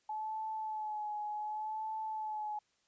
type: tone with vibrato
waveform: sine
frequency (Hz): 857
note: A5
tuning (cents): -46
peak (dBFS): -36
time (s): 0.09-2.59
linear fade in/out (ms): 5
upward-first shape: sine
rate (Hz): 0.67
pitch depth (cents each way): 35
effects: white hiss -75 dBFS RMS until 2.87 s + resampled to 16000 Hz